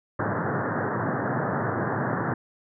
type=band-pass noise; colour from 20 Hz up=pink; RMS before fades=-27 dBFS; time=0.19-2.34 s; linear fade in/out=5 ms; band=100 to 1800 Hz; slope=96 dB/octave; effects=none